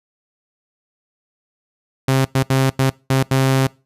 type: tone bursts at uneven times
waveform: sawtooth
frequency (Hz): 133.2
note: C3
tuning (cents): +31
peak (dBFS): -9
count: 6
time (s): 2.08-2.25 / 2.35-2.43 / 2.5-2.7 / 2.79-2.9 / 3.1-3.23 / 3.31-3.67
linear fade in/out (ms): 5
effects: noise-tail reverb RT60 0.3 s tail -23 dB re dry + resampled to 32000 Hz